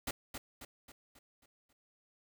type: noise with echo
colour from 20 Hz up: pink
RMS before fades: -37 dBFS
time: 0.07-0.11 s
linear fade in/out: 5 ms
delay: 270 ms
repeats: 6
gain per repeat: -6 dB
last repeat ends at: 1.73 s
effects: none